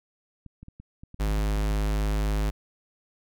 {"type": "clicks", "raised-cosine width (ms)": 5, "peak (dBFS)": -31, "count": 12, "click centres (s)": [0.463, 0.63, 0.684, 0.8, 1.035, 1.144, 1.281, 1.313, 1.385, 1.567, 1.624, 1.712]}
{"type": "tone", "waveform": "square", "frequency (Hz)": 51.91, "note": "G#1", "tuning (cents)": 0, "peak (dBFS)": -24, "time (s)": [1.19, 2.51], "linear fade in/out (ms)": 20}
{"effects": []}